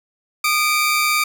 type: tone pair together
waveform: sawtooth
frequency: 1226 / 2314 Hz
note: D#6 / D7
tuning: -26 / -26 cents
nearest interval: major seventh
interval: 1100 cents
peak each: -15 dBFS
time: 0.44-1.24 s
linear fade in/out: 5 ms
effects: none